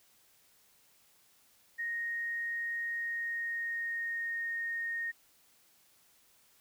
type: tone with pitch glide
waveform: sine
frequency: 1864.7 to 1851.8 Hz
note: A#6 to A#6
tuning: 0 to -12 cents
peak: -33 dBFS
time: 1.78-5.12 s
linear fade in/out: 20 ms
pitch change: -12 cents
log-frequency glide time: 2.9-4.47 s
effects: white hiss -66 dBFS RMS until 6.6 s